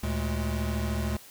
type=tone cluster; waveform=square; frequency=74.4 / 115.4 / 209.7 Hz; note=D2 / A#2 / G#3; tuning=+23 / -17 / +17 cents; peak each=-30 / -35 / -34 dBFS; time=0.03-1.17 s; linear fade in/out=5 ms; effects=white hiss -50 dBFS RMS until 1.3 s